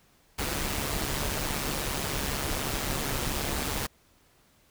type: noise with amplitude modulation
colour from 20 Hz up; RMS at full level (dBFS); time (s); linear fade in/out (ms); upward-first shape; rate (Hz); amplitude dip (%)
pink; -28; 0.38-3.87; 10; sine; 142; 60
effects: pink hiss -63 dBFS RMS until 4.7 s